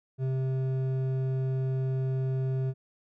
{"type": "tone with hard clipping", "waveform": "sine", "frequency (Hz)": 131.6, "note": "C3", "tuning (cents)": 10, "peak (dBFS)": -28, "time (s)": [0.18, 2.74], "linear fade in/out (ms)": 50, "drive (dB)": 8, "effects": []}